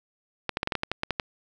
clicks, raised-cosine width 0.3 ms, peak -10 dBFS, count 11, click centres 0.493 / 0.571 / 0.631 / 0.674 / 0.722 / 0.753 / 0.834 / 0.916 / 1.034 / 1.107 / 1.198 s, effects none

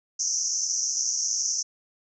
pink band-pass noise, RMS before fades -27 dBFS, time 0.19-1.63 s, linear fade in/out 10 ms, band 5600 to 6400 Hz, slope 96 dB/octave, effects none

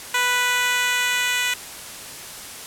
10% pulse tone with high-pass filter sweep, 493.9 Hz, B4, in tune, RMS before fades -21 dBFS, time 0.14-1.54 s, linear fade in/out 5 ms, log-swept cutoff 990 to 2000 Hz, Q 0.95, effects white hiss -36 dBFS RMS until 2.66 s + low-pass 12000 Hz 12 dB/octave

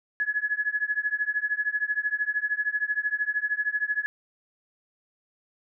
sine tone with tremolo, 1695 Hz, G#6, 35 cents sharp, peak -20 dBFS, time 0.2-4.06 s, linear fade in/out 0 ms, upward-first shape triangle, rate 13 Hz, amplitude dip 100%, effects none

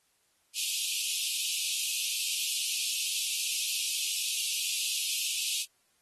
pink high-pass noise, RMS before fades -32 dBFS, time 0.54-5.66 s, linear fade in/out 50 ms, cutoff 2500 Hz, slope 96 dB/octave, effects white hiss -71 dBFS RMS until 6.01 s + AAC 32 kbps

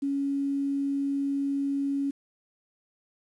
sine tone with quantisation, 278.6 Hz, C#4, 9 cents sharp, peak -25 dBFS, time 0.02-2.11 s, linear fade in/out 10 ms, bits 9, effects resampled to 24000 Hz

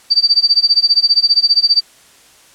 sine tone with tremolo, 4639 Hz, D8, 22 cents flat, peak -5 dBFS, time 0.1-1.81 s, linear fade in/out 20 ms, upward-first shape sine, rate 15 Hz, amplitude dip 95%, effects white hiss -46 dBFS RMS until 2.54 s + low-pass 10000 Hz 12 dB/octave

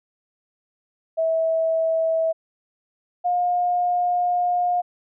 sine tone pair in turn, 650 / 712.2 Hz, E5 / F5, -24 / +34 cents, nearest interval major second, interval 158 cents, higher second, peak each -18 dBFS, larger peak neither, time 1.17-2.33 / 3.24-4.82 s, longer second, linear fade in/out 20 ms, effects none

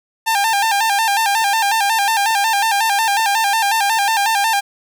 sawtooth tone with vibrato, 848 Hz, G#5, 36 cents sharp, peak -10 dBFS, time 0.26-4.61 s, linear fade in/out 20 ms, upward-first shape square, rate 5.5 Hz, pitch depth 97 cents each way, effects none

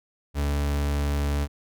40% pulse tone, 71.9 Hz, D2, 36 cents flat, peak -22 dBFS, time 0.34-1.48 s, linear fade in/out 50 ms, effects none

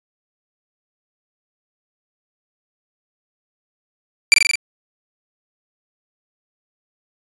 sawtooth tone with echo, 2349 Hz, D7, in tune, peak -3 dBFS, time 4.32-4.34 s, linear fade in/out 0 ms, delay 43 ms, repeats 5, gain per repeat -2 dB, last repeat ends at 4.555 s, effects resampled to 22050 Hz

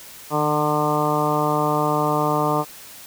harmonic tone with a mistuned harmonic, 150 Hz, D3, 37 cents sharp, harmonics 1 / 2 / 3 / 4 / 5 / 6 / 7 / 8, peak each -26 / -26 / -26 / -26 / -26 / -26 / -26 / -26 dBFS, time 0.3-2.65 s, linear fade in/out 50 ms, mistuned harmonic 1, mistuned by +29 cents, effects white hiss -41 dBFS RMS until 3.06 s

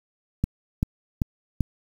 click train, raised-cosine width 5 ms, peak -9 dBFS, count 4, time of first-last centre 0.44-1.607 s, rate 2.57 Hz, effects 7-bit

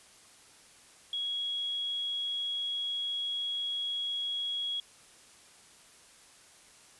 sine tone, 3322 Hz, G#7, in tune, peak -31 dBFS, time 1.13-4.8 s, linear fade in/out 2 ms, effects white hiss -57 dBFS RMS until 6.99 s + resampled to 24000 Hz

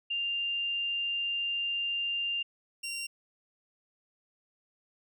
sine / 20% pulse tone pair in turn, 2794 / 2762 Hz, F7 / F7, 0 / -20 cents, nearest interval unison, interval 20 cents, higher first, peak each -29 / -30 dBFS, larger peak first, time 0.1-2.43 / 2.83-3.07 s, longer first, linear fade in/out 10 ms, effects none

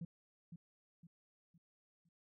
sine tone with echo, 168.7 Hz, E3, 40 cents sharp, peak -40 dBFS, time 0.01-0.05 s, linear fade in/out 5 ms, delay 510 ms, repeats 4, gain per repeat -8 dB, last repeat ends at 2.09 s, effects tanh soft clip ceiling -39 dBFS

